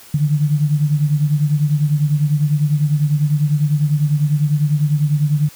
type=beating tone pair; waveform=sine; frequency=146.83 / 156.83 Hz; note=D3 / D#3; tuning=0 / +14 cents; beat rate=10 Hz; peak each=-14 / -19 dBFS; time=0.14-5.49 s; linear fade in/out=5 ms; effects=white hiss -42 dBFS RMS until 5.55 s